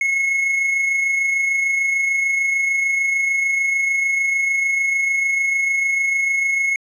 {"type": "tone with amplitude modulation", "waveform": "triangle", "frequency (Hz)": 2177, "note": "C#7", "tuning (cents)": -32, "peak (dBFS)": -13, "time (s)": [0.01, 6.76], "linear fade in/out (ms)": 2, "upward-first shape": "sine", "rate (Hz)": 26.7, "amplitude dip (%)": 35, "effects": ["resampled to 24000 Hz"]}